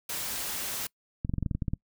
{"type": "noise", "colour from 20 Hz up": "white", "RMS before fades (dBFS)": -34, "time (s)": [0.09, 0.87], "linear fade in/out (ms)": 5}
{"type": "clicks", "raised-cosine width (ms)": 5, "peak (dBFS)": -17, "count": 11, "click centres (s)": [1.249, 1.295, 1.338, 1.383, 1.427, 1.462, 1.512, 1.55, 1.622, 1.682, 1.735]}
{"effects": ["noise-tail reverb RT60 0.1 s tail -24 dB re dry"]}